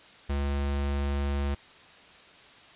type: tone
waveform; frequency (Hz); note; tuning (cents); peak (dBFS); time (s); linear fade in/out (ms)
square; 70.5; C#2; +30; -27; 0.29-1.55; 10
effects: white hiss -52 dBFS RMS until 2.75 s + resampled to 8000 Hz